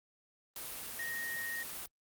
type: tone in noise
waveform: sine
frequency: 1864.7 Hz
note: A#6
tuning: in tune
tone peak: -37 dBFS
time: 0.99-1.63 s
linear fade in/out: 2 ms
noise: white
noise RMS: -43 dBFS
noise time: 0.56-1.86 s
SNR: +3 dB
effects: Opus 32 kbps